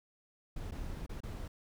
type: noise with dropouts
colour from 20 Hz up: brown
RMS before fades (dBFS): -41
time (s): 0.56-1.48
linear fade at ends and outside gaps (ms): 5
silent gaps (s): 0.711-0.719 / 1.064-1.093 / 1.205-1.233
effects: none